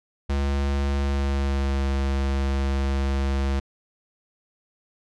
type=tone with pitch glide; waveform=square; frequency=69.8 to 68.25 Hz; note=C#2 to C#2; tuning=+13 to -26 cents; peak=-22 dBFS; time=0.29-3.6 s; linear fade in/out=10 ms; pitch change=-39 cents; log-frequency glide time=0.98-1.83 s; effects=low-pass 6000 Hz 12 dB/octave